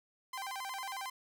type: tone with vibrato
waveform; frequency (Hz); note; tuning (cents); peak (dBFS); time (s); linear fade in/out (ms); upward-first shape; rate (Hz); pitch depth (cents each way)
sawtooth; 899; A5; +37; -35; 0.33-1.1; 5; square; 11; 240
effects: none